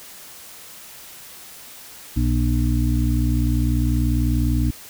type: harmonic tone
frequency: 60.2 Hz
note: B1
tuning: 44 cents flat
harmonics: 1 / 2 / 4 / 5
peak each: -19 / -22 / -25 / -26 dBFS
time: 2.16-4.71 s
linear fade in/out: 10 ms
effects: white hiss -41 dBFS RMS until 4.89 s